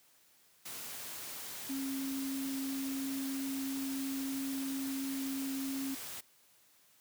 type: tone in noise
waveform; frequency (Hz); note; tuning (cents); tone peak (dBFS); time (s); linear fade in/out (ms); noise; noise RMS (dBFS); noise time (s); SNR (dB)
sine; 270.3; C#4; -44; -35; 1.69-5.95; 10; white; -44; 0.65-6.21; +6
effects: white hiss -66 dBFS RMS until 7 s + high-pass 80 Hz 12 dB/octave